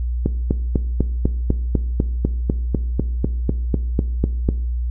click train, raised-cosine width 3 ms, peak -4 dBFS, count 18, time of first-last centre 0.26-4.489 s, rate 4.02 Hz, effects noise-tail reverb RT60 0.6 s tail -17 dB re dry + added 60 Hz sine -19 dBFS peak until 4.9 s

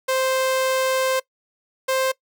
sawtooth tone pair in turn, 523 / 525.2 Hz, C5 / C5, -1 / +6 cents, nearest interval unison, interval 7 cents, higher second, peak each -15 dBFS, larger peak neither, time 0.08-1.2 / 1.88-2.12 s, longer first, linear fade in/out 10 ms, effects noise-tail reverb RT60 0.1 s tail -21 dB re dry

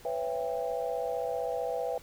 sine chord, C# half-diminished seventh, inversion third, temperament just, 498.9 / 554.4 / 665.2 / 798.3 Hz, B4 / C#5 / E5 / G5, +17 / 0 / +16 / +31 cents, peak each -33 / -38 / -35 / -37 dBFS, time 0.05-1.98 s, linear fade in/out 2 ms, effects pink hiss -54 dBFS RMS until 2.02 s

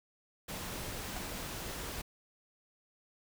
pink noise, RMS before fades -41 dBFS, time 0.48-2.02 s, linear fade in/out 10 ms
sawtooth tone with exponential decay, 730 Hz, F#5, 24 cents flat, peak -36 dBFS, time 1.16-1.24 s, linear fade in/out 5 ms, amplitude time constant 16 ms
effects none

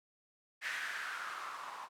violet noise with low-pass filter sweep, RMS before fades -42 dBFS, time 0.61-1.89 s, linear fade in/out 50 ms, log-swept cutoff 1900 to 970 Hz, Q 4.2, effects none

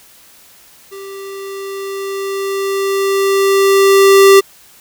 square tone with level ramp, 392 Hz, G4, in tune, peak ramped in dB -29 to -3 dBFS, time 0.91-4.41 s, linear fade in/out 20 ms, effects white hiss -44 dBFS RMS until 4.8 s

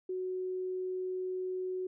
sine tone, 370 Hz, F#4, in tune, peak -33 dBFS, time 0.09-1.87 s, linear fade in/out 5 ms, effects none

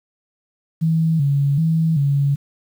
sine tone with vibrato, 151.1 Hz, D3, 50 cents sharp, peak -14 dBFS, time 0.81-2.36 s, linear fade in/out 20 ms, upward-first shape square, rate 1.3 Hz, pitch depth 120 cents each way, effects 8-bit

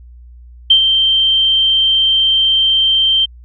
sine tone with ADSR envelope, 3136 Hz, G7, in tune, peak -3 dBFS, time 0.7-3.26 s, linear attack 7 ms, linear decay 88 ms, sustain -6 dB, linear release 16 ms, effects added 60 Hz sine -35 dBFS peak until 3.44 s

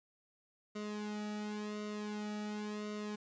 sawtooth tone with flanger, 210 Hz, G#3, 19 cents sharp, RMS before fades -41 dBFS, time 0.75-3.16 s, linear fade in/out 10 ms, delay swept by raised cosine 1.2 to 1.93 ms, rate 0.93 Hz, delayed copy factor -0.8, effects resampled to 16000 Hz + 11-bit

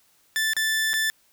sawtooth tone with dropouts, 1760 Hz, A6, in tune, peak -18 dBFS, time 0.36-1.1 s, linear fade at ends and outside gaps 0 ms, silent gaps 0.534-0.566 / 0.933-0.939 s, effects white hiss -62 dBFS RMS until 1.32 s

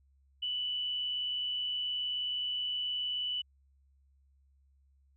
sine tone with amplitude modulation, 2971 Hz, F#7, 6 cents sharp, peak -30 dBFS, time 0.42-3.42 s, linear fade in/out 10 ms, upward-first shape sine, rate 139 Hz, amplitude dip 35%, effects added 68 Hz sine -64 dBFS peak until 5.16 s

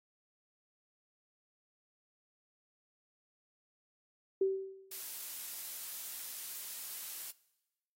sine tone with exponential decay, 385.2 Hz, G4, 30 cents flat, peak -25 dBFS, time 4.41-5.01 s, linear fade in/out 5 ms, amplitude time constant 130 ms
blue noise, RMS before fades -43 dBFS, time 4.91-7.31 s, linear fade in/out 5 ms
effects noise-tail reverb RT60 1.0 s tail -21 dB re dry + AAC 48 kbps

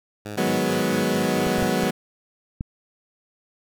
10% pulse tone with tremolo, 104.5 Hz, G#2, 11 cents sharp, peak -23 dBFS, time 0.25-1.73 s, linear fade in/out 10 ms, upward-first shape square, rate 4.5 Hz, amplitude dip 70%
20% pulse chord, G# minor seventh, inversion second, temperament equal, 155.56 / 185 / 207.7 / 246.9 Hz, D#3 / F#3 / G#3 / B3, 0 / 0 / 0 / 0 cents, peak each -25 / -20 / -21 / -20 dBFS, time 0.37-1.91 s, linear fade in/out 10 ms
clicks, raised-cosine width 5 ms, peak -21 / -18 / -15 / -22 / -15 dBFS, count 5, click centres 1.47 / 1.584 / 1.627 / 1.835 / 2.609 s
effects none

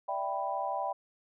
sine chord, E minor seventh, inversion third, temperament equal, 587.3 / 659.3 / 784 / 987.8 Hz, D5 / E5 / G5 / B5, 0 / 0 / 0 / 0 cents, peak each -38 / -38 / -34 / -36 dBFS, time 0.08-0.93 s, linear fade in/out 10 ms, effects none

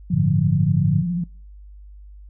sine tone with vibrato, 174.61 Hz, F3, in tune, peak -20 dBFS, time 0.1-1.24 s, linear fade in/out 5 ms, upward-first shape square, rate 14 Hz, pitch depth 46 cents each way
sine chord, G suspended second, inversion none, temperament equal, 98 / 110 / 146.83 Hz, G2 / A2 / D3, 0 / 0 / 0 cents, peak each -24 / -22 / -18 dBFS, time 0.12-1.03 s, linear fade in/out 20 ms
effects noise-tail reverb RT60 0.4 s tail -24 dB re dry + added 50 Hz sine -39 dBFS peak until 2.29 s

